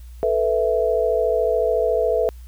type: chord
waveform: sine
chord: A suspended second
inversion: none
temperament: equal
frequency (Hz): 440 / 493.9 / 659.3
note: A4 / B4 / E5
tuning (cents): 0 / 0 / 0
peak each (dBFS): -21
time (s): 0.23-2.29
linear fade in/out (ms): 0
effects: added 60 Hz sine -36 dBFS peak until 2.47 s + white hiss -56 dBFS RMS until 2.47 s